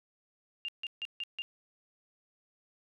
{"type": "tone bursts", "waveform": "sine", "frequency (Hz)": 2800, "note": "F7", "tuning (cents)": 4, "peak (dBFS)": -34, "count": 5, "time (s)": [0.65, 1.42], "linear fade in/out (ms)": 0, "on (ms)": 34, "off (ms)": 150, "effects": []}